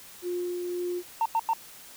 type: tone with tremolo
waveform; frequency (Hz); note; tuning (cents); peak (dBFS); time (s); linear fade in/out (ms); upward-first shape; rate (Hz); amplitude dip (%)
sine; 354.7; F4; +27; -27; 0.22-1.03; 50; triangle; 1.9; 30
type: tone bursts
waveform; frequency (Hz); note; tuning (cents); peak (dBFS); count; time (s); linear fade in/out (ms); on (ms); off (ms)
sine; 906; A#5; -50; -20; 3; 1.21-1.534; 2; 46; 93
effects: tanh soft clip ceiling -19 dBFS + white hiss -48 dBFS RMS until 1.96 s